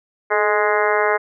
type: harmonic tone with a mistuned harmonic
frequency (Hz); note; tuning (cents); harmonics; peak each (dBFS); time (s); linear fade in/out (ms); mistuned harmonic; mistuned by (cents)
208.6; G#3; +8; 2 / 3 / 4 / 5 / 6 / 7 / 8 / 9 / 10; -20 / -22 / -23 / -24 / -25 / -25 / -26 / -27 / -27; 0.3-1.18; 20; 2; +40
effects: none